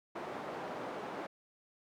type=band-pass noise; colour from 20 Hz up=white; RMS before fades=-42 dBFS; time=0.15-1.27 s; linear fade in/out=10 ms; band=230 to 860 Hz; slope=12 dB/octave; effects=none